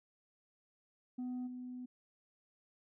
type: tone with level steps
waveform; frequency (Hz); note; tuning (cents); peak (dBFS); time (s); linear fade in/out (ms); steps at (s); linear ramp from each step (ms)
sine; 250; B3; +21; -35 / -42; 1.18-1.86; 10; 1.46; 20
effects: tanh soft clip ceiling -37 dBFS